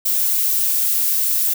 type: noise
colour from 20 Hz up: violet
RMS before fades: -18 dBFS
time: 0.05-1.54 s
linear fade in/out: 10 ms
effects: none